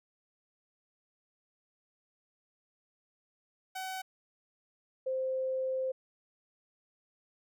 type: tone pair in turn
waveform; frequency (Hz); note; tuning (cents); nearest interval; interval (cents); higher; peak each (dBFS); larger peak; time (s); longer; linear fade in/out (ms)
sawtooth / sine; 755 / 522.1; F#5 / C5; +35 / -4; tritone; 639; first; -33 / -30; second; 3.75-4.02 / 5.06-5.92; second; 10
effects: none